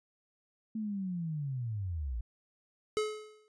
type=linear sweep; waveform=sine; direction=down; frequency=223.2 to 52.9 Hz; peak=-33 dBFS; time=0.75-2.21 s; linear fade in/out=5 ms
type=tone with exponential decay; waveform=square; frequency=427.8 Hz; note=A4; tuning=49 cents flat; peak=-27 dBFS; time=2.97-3.48 s; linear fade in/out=0 ms; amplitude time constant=110 ms
effects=resampled to 22050 Hz